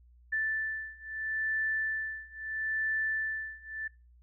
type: beating tone pair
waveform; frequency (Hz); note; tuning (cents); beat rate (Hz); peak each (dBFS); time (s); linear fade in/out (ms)
sine; 1760 / 1760.76; A6 / A6; 0 / +1; 0.76; -34 / -33; 0.32-3.88; 10
effects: noise-tail reverb RT60 0.3 s tail -24 dB re dry + added 60 Hz sine -56 dBFS peak until 4.22 s